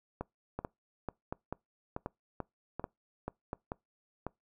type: two click trains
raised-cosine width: 1 ms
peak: -22 / -22 dBFS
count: 9 / 6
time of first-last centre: 0.21-3.719 / 0.59-4.266 s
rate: 2.28 / 1.36 Hz
effects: noise-tail reverb RT60 0.2 s tail -25 dB re dry